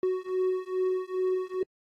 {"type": "beating tone pair", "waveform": "triangle", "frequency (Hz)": [370, 372.4], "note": ["F#4", "F#4"], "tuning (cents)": [0, 11], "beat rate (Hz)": 2.4, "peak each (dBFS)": [-27, -27], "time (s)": [0.03, 1.63], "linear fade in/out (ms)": 2, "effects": ["AAC 48 kbps"]}